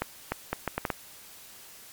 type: accelerating click train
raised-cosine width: 0.5 ms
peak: -12 dBFS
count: 7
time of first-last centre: 0.02-0.902 s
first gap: 300 ms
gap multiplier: 0.7
effects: white hiss -49 dBFS RMS until 1.92 s + MP3 96 kbps